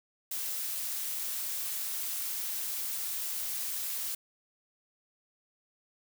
blue noise, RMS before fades -35 dBFS, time 0.31-4.15 s, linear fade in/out 5 ms, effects none

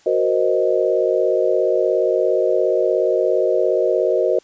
sine chord, C half-diminished seventh, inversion second, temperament equal, 370 / 466.2 / 523.3 / 622.3 Hz, Gb4 / Bb4 / C5 / Eb5, 0 / 0 / 0 / 0 cents, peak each -20 dBFS, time 0.06-4.39 s, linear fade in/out 5 ms, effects white hiss -53 dBFS RMS until 4.43 s + resampled to 16000 Hz

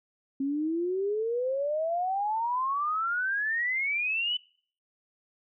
sine exponential sweep, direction up, 268.2 to 3020 Hz, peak -26 dBFS, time 0.4-4.37 s, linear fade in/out 5 ms, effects noise-tail reverb RT60 0.5 s tail -23 dB re dry

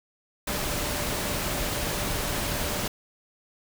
sine tone in noise, 589 Hz, D5, 5 cents sharp, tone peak -39 dBFS, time 0.47-2.88 s, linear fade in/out 5 ms, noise pink, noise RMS -29 dBFS, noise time 0.47-2.88 s, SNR -13 dB, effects none

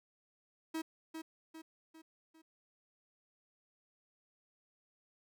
45% pulse tone with echo, 320.6 Hz, E4, 48 cents flat, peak -36 dBFS, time 0.74-0.82 s, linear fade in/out 10 ms, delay 400 ms, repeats 4, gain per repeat -6 dB, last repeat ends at 2.42 s, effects none

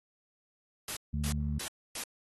white noise bursts, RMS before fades -37 dBFS, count 4, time 0.88-2.038 s, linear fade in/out 2 ms, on 87 ms, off 270 ms
harmonic tone, 73.42 Hz, D2, in tune, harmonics 1 / 2 / 3, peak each -32 / -35 / -37 dBFS, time 1.13-1.59 s, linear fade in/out 10 ms
effects AAC 32 kbps

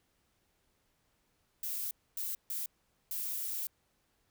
violet noise bursts at uneven times, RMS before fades -37 dBFS, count 4, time 1.63-1.91 / 2.17-2.35 / 2.5-2.66 / 3.11-3.67 s, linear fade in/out 2 ms, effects pink hiss -75 dBFS RMS until 4.3 s

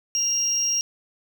triangle tone pair together, 2794 / 5616 Hz, F7 / F8, 0 / +9 cents, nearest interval octave, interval 1209 cents, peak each -31 / -19 dBFS, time 0.15-0.81 s, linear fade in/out 0 ms, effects tanh soft clip ceiling -13 dBFS + 8-bit

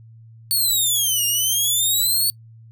10% pulse exponential two-way sweep, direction down then up, 4485 to 2800 to 4485 Hz, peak -10 dBFS, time 0.51-2.3 s, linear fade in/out 0 ms, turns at 1.26 s, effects noise-tail reverb RT60 0.1 s tail -25 dB re dry + added 113 Hz sine -42 dBFS peak until 2.71 s

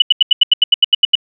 sine tone bursts, 2960 Hz, F#7, in tune, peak -4 dBFS, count 12, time 0-1.154 s, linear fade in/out 5 ms, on 21 ms, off 82 ms, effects none

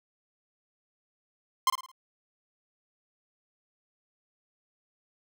45% pulse tone with echo, 1046.5 Hz, C6, in tune, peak -20 dBFS, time 1.67-1.7 s, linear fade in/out 2 ms, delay 54 ms, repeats 4, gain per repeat -8 dB, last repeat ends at 1.916 s, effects none

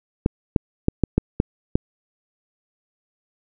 clicks, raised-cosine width 3 ms, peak -3 dBFS, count 7, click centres 0.261 / 0.562 / 0.884 / 1.037 / 1.18 / 1.401 / 1.755 s, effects none

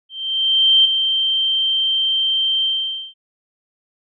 sine tone with ADSR envelope, 3136 Hz, G7, in tune, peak -8 dBFS, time 0.09-3.14 s, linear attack 760 ms, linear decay 6 ms, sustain -7 dB, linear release 500 ms, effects none

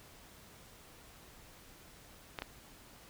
clicks, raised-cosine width 0.3 ms, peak -22 dBFS, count 2, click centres 2.388 / 2.421 s, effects pink hiss -57 dBFS RMS until 3.09 s

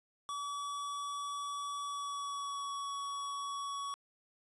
square tone with pitch glide, 1143 to 1125.3 Hz, D6 to C#6, -47 to +26 cents, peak -38 dBFS, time 0.29-3.94 s, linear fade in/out 0 ms, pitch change -27 cents, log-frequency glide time 1.83-2.69 s, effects resampled to 24000 Hz + 11-bit

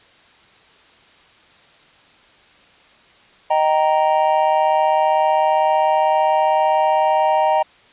triangle chord, Eb major, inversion none, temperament just, 622.3 / 777.8 / 933.4 Hz, Eb5 / G5 / Bb5, 0 / -14 / +2 cents, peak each -16 dBFS, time 3.5-7.63 s, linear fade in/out 10 ms, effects white hiss -50 dBFS RMS until 7.92 s + resampled to 8000 Hz

